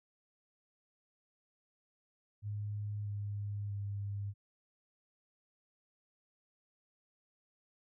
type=tone with pitch steps; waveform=sine; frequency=103.83 / 102.34 / 100.87 Hz; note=G#2 / G#2 / G2; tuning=0 / -25 / +50 cents; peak=-36 dBFS; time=2.42-4.34 s; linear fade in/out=50 ms; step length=640 ms; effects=none